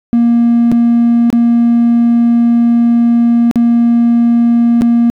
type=tone with dropouts; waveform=triangle; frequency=235.3 Hz; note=A#3; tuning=16 cents sharp; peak=-3 dBFS; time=0.13-5.1 s; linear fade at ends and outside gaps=0 ms; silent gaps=0.716-0.723 / 1.302-1.328 / 3.512-3.558 / 4.811-4.819 s; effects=tanh soft clip ceiling -1 dBFS